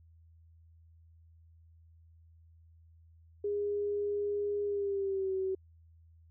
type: tone with pitch glide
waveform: sine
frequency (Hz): 409.6 to 380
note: G#4 to F#4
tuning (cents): -24 to +46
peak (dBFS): -30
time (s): 3.44-5.55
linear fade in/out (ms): 5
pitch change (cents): -130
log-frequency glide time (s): 4.64-5.33
effects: added 82 Hz sine -57 dBFS peak until 6.3 s